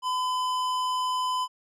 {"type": "tone with tanh clipping", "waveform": "sine", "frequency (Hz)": 1011, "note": "B5", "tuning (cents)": 40, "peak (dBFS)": -27, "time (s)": [0.02, 1.48], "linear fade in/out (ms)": 50, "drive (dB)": 16, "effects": []}